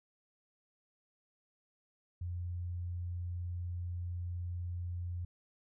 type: tone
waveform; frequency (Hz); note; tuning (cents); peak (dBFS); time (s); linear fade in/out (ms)
sine; 87.9; F2; +12; -36; 2.21-5.25; 5
effects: none